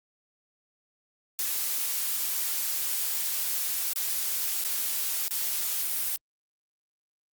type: noise with dropouts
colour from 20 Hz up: blue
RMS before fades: -29 dBFS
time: 1.39-6.16 s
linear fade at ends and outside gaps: 0 ms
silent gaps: 3.931-3.96 / 4.639-4.648 / 5.281-5.309 s
effects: Opus 48 kbps